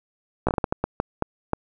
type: slowing click train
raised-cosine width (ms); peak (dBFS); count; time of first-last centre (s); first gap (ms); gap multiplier
1; -7; 11; 0.47-1.534; 16; 1.39
effects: none